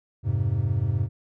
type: chord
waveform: triangle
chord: F minor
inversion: none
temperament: equal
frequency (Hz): 87.31 / 103.83 / 130.81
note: F2 / Ab2 / C3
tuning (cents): 0 / 0 / 0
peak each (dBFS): -27 / -22 / -25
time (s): 0.23-1.09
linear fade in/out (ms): 50
effects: none